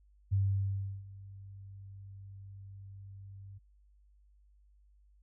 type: tone with ADSR envelope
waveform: sine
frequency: 98 Hz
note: G2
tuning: in tune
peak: -25 dBFS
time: 0.31-3.59 s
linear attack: 22 ms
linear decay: 700 ms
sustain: -21 dB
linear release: 16 ms
effects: added 50 Hz sine -61 dBFS peak until 5.22 s